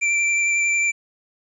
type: tone with vibrato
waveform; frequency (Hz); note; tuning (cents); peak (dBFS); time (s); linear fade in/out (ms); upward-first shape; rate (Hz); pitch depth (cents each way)
square; 2349; D7; 0; -18; 0.01-0.92; 20; sine; 11; 12
effects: resampled to 22050 Hz + 10-bit